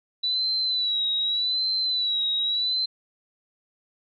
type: tone with vibrato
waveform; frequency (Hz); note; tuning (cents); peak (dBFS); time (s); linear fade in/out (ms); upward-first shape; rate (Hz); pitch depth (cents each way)
sine; 3951; B7; 0; -22; 0.23-2.86; 10; sine; 0.84; 65
effects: none